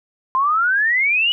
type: exponential sweep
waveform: sine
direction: up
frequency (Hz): 1028 to 2971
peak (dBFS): -14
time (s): 0.35-1.32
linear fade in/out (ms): 0
effects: none